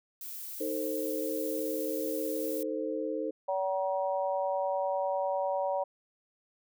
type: noise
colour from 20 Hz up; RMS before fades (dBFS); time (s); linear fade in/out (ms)
violet; -41; 0.21-2.63; 2
type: chord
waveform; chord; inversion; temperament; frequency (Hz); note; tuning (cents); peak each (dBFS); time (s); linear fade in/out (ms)
sine; A diminished; second; equal with one note detuned; 311.1 / 444.6 / 523.3; Eb4 / A4 / C5; 0 / +18 / 0; -35; 0.6-3.31; 10
type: harmonic tone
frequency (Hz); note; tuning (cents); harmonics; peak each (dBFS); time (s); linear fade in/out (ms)
190; F#3; +46; 3 / 4 / 5; -30 / -34 / -35; 3.48-5.84; 10
effects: none